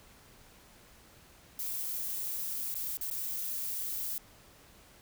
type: noise with dropouts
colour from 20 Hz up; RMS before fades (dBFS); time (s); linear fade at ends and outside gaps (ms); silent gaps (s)
violet; -36; 1.59-4.18; 1; 2.742-2.753 / 2.971-3.011 / 3.101-3.111
effects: pink hiss -58 dBFS RMS until 5.01 s